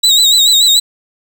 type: tone with vibrato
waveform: 35% pulse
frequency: 3850 Hz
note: B7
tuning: 45 cents flat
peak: -5 dBFS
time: 0.03-0.8 s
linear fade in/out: 10 ms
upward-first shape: sine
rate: 6.9 Hz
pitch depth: 73 cents each way
effects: 7-bit